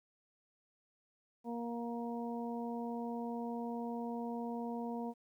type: harmonic tone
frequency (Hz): 235.3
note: A#3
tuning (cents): +16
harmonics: 1 / 2 / 3 / 4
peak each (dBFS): -39 / -44 / -46 / -47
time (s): 1.44-5.14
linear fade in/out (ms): 50
effects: 12-bit